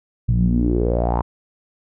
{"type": "tone with low-pass filter sweep", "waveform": "sawtooth", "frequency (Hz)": 58.8, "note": "A#1", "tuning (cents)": 16, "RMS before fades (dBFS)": -18, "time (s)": [0.28, 1.22], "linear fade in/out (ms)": 10, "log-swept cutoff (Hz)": [130, 1000], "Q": 5.8, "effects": []}